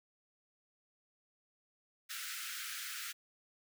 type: high-pass noise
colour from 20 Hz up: pink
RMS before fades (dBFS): -43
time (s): 2.09-3.13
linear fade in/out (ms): 20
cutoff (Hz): 1300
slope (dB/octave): 96
effects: none

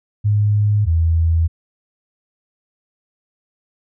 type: tone pair in turn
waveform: sine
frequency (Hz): 104.3 / 82.26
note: G#2 / E2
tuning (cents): +8 / -3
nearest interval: major third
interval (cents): 411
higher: first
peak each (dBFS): -12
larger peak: neither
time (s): 0.24-0.86 / 0.86-1.48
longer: neither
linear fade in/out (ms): 20
effects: none

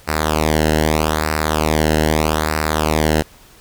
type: tone with flanger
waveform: sawtooth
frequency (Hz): 77.6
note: D#2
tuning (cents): -4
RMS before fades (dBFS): -17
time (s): 0.07-3.23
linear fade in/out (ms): 20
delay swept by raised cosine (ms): 0.3 to 0.86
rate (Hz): 0.8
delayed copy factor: -0.8
effects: pink hiss -46 dBFS RMS until 3.6 s

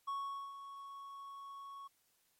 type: tone with ADSR envelope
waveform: triangle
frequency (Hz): 1108.7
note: C#6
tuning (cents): 0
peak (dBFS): -34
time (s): 0.07-1.88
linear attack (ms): 14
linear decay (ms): 440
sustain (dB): -11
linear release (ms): 14
effects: white hiss -75 dBFS RMS until 2.39 s + MP3 64 kbps

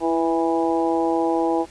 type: harmonic tone with a mistuned harmonic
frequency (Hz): 164.2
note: E3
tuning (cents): -6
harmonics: 2 / 3 / 4 / 5 / 6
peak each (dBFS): -21 / -25 / -27 / -24 / -31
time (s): 0-1.66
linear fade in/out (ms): 50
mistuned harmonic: 2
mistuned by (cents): +23
effects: pink hiss -47 dBFS RMS until 1.7 s + resampled to 22050 Hz

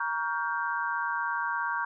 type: chord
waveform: sine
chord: G half-diminished seventh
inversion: first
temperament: just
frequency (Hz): 940.8 / 1128.9 / 1411.2 / 1568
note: Bb5 / Db6 / F6 / G6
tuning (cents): +16 / +31 / +18 / 0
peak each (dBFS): -32 / -34 / -36 / -32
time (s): 0-1.85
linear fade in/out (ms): 5
effects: none

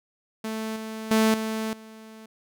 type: tone with level steps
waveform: sawtooth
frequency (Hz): 220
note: A3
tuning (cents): 0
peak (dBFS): -25 / -29 / -14 / -23 / -39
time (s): 0.44-2.26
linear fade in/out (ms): 5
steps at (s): 0.76 / 1.11 / 1.34 / 1.73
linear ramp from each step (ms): 2
effects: none

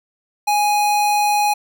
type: tone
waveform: square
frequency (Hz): 830.6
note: G#5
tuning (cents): 0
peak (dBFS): -15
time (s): 0.47-1.54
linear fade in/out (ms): 10
effects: none

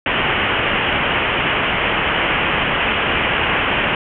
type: low-pass noise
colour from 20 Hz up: white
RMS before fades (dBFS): -18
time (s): 0.06-3.95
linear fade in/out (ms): 2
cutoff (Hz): 3100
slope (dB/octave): 96
effects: none

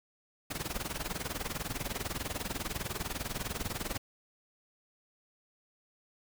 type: noise with tremolo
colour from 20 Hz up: pink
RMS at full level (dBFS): -34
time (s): 0.5-3.98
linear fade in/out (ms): 10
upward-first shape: sine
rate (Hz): 20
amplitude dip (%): 85
effects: none

